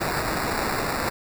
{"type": "noise with sample-and-hold", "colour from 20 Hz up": "white", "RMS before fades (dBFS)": -26, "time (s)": [0, 1.1], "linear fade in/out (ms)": 20, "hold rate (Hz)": 3150, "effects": []}